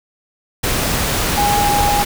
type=tone in noise; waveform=sine; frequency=820 Hz; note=G#5; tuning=22 cents flat; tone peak=-14 dBFS; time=1.37-2.03 s; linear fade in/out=10 ms; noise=pink; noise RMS=-18 dBFS; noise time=0.63-2.05 s; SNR=+1 dB; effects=none